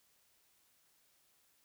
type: silence
effects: white hiss -72 dBFS RMS until 1.64 s